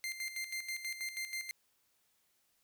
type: tone with tremolo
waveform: sawtooth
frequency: 2093 Hz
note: C7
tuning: in tune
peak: -33 dBFS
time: 0.04-1.51 s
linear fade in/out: 0 ms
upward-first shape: square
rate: 6.2 Hz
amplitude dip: 65%
effects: white hiss -75 dBFS RMS until 2.63 s